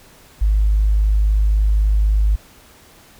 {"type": "tone", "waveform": "sine", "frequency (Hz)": 51.91, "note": "G#1", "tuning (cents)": 0, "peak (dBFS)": -11, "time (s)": [0.41, 2.36], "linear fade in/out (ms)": 10, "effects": ["tanh soft clip ceiling -7 dBFS", "pink hiss -47 dBFS RMS until 3.19 s"]}